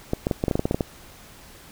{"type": "clicks", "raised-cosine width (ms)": 2, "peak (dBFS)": -8, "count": 12, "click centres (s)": [0.134, 0.269, 0.312, 0.439, 0.482, 0.512, 0.555, 0.594, 0.655, 0.711, 0.745, 0.808], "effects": ["pink hiss -47 dBFS RMS until 1.71 s"]}